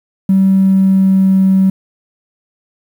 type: tone with pitch glide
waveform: triangle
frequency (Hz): 192.1 to 190.88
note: G3 to G3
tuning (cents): -35 to -46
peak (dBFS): -3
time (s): 0.29-1.7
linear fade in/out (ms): 5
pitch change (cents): -11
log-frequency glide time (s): 0.49-1.37
effects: tanh soft clip ceiling -4 dBFS + 7-bit